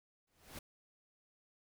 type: noise with exponential growth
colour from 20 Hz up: pink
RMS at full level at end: -45 dBFS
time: 0.27-0.59 s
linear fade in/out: 5 ms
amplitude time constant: 69 ms
effects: none